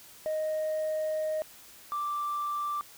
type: tone pair in turn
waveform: sine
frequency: 622.3 / 1174.7 Hz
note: D#5 / D6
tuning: 0 / 0 cents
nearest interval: major seventh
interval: 1100 cents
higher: second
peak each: -26 / -28 dBFS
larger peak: first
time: 0.26-1.42 / 1.92-2.81 s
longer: first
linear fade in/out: 0 ms
effects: tanh soft clip ceiling -26 dBFS + white hiss -52 dBFS RMS until 2.97 s